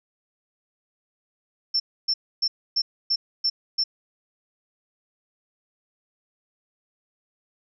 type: tone bursts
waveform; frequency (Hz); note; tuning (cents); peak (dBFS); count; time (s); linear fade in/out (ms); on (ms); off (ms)
sine; 5370; E8; +31; -19; 7; 1.74-3.84; 10; 60; 280
effects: none